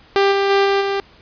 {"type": "tone with level steps", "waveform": "sawtooth", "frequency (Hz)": 395.7, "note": "G4", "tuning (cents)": 16, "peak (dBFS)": [-8, -11, -8, -10, -14], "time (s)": [0.16, 1], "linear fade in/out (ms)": 0, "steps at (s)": [0.31, 0.49, 0.64, 0.8], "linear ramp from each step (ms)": 20, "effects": ["pink hiss -48 dBFS RMS until 1.21 s", "resampled to 11025 Hz"]}